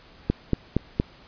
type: click train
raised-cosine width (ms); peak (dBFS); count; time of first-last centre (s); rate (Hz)
3; -7; 4; 0.3-0.999; 4.29
effects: pink hiss -51 dBFS RMS until 1.27 s + resampled to 11025 Hz